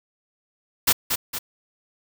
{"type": "noise with echo", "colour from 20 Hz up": "white", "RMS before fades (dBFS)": -17, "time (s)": [0.87, 0.93], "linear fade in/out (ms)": 10, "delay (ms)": 230, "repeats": 2, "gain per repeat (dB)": -6, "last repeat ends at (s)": 1.39, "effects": []}